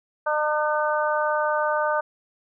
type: harmonic tone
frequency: 302.4 Hz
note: D#4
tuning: 49 cents flat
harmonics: 2 / 3 / 4 / 5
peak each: -24 / -26 / -27 / -28 dBFS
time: 0.26-2.01 s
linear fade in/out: 10 ms
effects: none